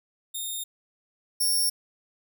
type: tone pair in turn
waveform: 10% pulse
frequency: 3668 / 5496 Hz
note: A#7 / F8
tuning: -29 / -29 cents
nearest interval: perfect fifth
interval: 700 cents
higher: second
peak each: -23 / -16 dBFS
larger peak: second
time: 0.34-0.64 / 1.4-1.7 s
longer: neither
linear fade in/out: 10 ms
effects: none